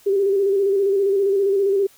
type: tone with vibrato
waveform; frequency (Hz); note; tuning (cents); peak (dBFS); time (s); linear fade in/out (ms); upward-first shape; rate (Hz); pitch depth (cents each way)
sine; 394.8; G4; +12; -15; 0.06-1.87; 10; square; 15; 37
effects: white hiss -52 dBFS RMS until 1.97 s